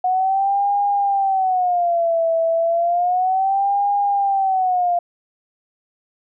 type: tone with vibrato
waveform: sine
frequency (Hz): 730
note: F#5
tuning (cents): -24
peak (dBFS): -15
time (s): 0.04-4.99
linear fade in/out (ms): 5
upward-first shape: sine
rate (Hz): 0.32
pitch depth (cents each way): 180
effects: none